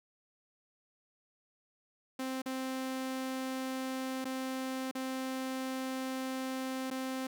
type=tone with dropouts; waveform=sawtooth; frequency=261.6 Hz; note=C4; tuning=in tune; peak=-31 dBFS; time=2.19-7.27 s; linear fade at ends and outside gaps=5 ms; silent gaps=2.419-2.459 / 4.245-4.252 / 4.913-4.951 / 6.903-6.91 s; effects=none